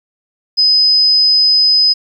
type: tone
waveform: sine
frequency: 5030 Hz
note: D#8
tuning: 18 cents sharp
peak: -7 dBFS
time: 0.57-1.94 s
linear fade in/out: 20 ms
effects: 8-bit